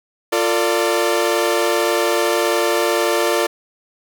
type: chord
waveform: sawtooth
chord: D minor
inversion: first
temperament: equal with one note detuned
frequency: 349.2 / 451.1 / 587.3 Hz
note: F4 / A4 / D5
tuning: 0 / +43 / 0 cents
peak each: -16 dBFS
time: 0.32-3.47 s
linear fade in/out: 10 ms
effects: none